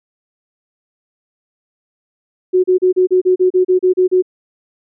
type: tone bursts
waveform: sine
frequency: 368 Hz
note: F#4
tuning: 9 cents flat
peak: -8 dBFS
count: 12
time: 2.53-4.224 s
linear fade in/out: 20 ms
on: 110 ms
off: 34 ms
effects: none